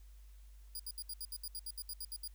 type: tone bursts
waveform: 10% pulse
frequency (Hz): 4860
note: D#8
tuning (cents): -42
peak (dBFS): -34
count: 14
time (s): 0.75-2.277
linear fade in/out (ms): 2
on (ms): 45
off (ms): 69
effects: added 50 Hz sine -53 dBFS peak until 2.34 s + white hiss -71 dBFS RMS until 2.34 s